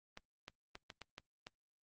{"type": "clicks", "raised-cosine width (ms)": 0.2, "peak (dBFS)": -30, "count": 7, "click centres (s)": [0.174, 0.481, 0.754, 0.902, 1.017, 1.181, 1.469], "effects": ["Opus 32 kbps"]}